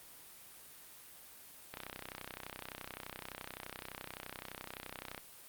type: click train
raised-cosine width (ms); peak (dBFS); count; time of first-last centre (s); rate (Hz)
0.3; -26; 110; 1.74-5.178; 31.7
effects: white hiss -55 dBFS RMS until 5.48 s + Opus 32 kbps